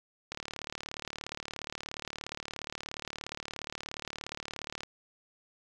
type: click train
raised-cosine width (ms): 0.2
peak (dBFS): -20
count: 168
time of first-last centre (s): 0.32-4.834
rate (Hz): 37
effects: none